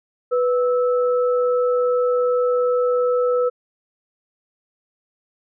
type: tone pair together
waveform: sine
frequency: 493.9 / 1308.7 Hz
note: B4 / E6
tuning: 0 / -13 cents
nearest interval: octave + perfect fourth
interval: 1687 cents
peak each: -16 / -26 dBFS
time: 0.31-3.5 s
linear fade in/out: 20 ms
effects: none